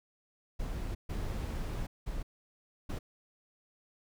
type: noise bursts at uneven times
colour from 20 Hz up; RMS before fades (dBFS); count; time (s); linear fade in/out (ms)
brown; -36; 4; 0.59-0.95 / 1.09-1.87 / 2.06-2.23 / 2.89-2.99; 10
effects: none